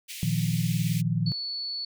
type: high-pass noise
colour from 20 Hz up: pink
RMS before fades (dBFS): -39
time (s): 0.08-1.02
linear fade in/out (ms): 20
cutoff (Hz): 2100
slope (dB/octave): 48
type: chord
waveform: sine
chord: Bb suspended fourth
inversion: none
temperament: equal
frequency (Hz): 116.54 / 155.56 / 174.61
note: Bb2 / Eb3 / F3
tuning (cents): 0 / 0 / 0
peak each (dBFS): -28 / -27 / -28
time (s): 0.23-1.32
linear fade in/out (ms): 0
type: tone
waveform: sine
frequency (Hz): 4435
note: C#8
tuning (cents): 0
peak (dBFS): -30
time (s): 1.26-1.85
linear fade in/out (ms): 5
effects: none